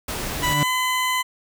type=noise; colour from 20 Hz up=pink; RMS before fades=-28 dBFS; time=0.08-0.54 s; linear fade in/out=5 ms
type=tone with exponential growth; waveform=35% pulse; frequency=146.83 Hz; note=D3; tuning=in tune; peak=-16 dBFS; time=0.17-0.63 s; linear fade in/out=0 ms; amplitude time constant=99 ms
type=tone with pitch glide; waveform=20% pulse; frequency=987.8 to 1015 Hz; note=B5 to B5; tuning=0 to +47 cents; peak=-15 dBFS; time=0.42-1.23 s; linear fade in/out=20 ms; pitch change=+47 cents; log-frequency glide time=0.53-0.68 s
effects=none